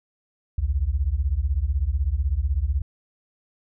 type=beating tone pair; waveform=sine; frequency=61 / 77 Hz; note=B1 / D#2; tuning=-21 / -17 cents; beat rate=16 Hz; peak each=-23 dBFS; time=0.58-2.82 s; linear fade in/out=5 ms; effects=none